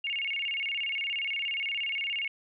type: tone with vibrato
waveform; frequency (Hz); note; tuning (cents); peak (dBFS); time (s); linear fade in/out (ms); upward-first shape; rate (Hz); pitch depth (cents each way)
sine; 2484; D#7; -3; -29; 0.04-2.28; 5; square; 17; 210
effects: none